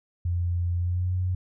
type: tone with pitch glide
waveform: sine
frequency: 87.31 to 91.33 Hz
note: F2 to F#2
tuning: 0 to -22 cents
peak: -23 dBFS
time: 0.25-1.35 s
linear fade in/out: 5 ms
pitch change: +78 cents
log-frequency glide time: 0.77-1.13 s
effects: none